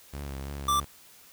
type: tone with vibrato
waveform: sawtooth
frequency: 69.3 Hz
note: C#2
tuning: in tune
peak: -31 dBFS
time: 0.13-0.85 s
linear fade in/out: 10 ms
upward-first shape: triangle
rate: 3.1 Hz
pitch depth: 60 cents each way
type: tone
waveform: square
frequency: 1174.7 Hz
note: D6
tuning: in tune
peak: -23 dBFS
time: 0.68-0.8 s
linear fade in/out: 5 ms
effects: white hiss -54 dBFS RMS until 1.32 s